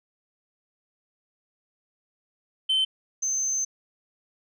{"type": "tone pair in turn", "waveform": "sine", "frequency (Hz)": [3080, 6233], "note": ["G7", "G8"], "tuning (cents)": [-31, -11], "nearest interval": "octave", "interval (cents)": 1220, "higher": "second", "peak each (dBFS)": [-18, -23], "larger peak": "first", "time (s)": [[2.69, 2.85], [3.22, 3.65]], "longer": "second", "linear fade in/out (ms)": 10, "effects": ["tanh soft clip ceiling -18 dBFS"]}